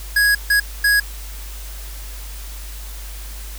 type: tone bursts at uneven times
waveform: square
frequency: 1661.2 Hz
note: G#6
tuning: in tune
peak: -13 dBFS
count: 3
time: 0.16-0.35 / 0.5-0.6 / 0.84-1 s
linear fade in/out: 5 ms
effects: added 50 Hz sine -30 dBFS peak until 3.58 s + white hiss -38 dBFS RMS until 3.58 s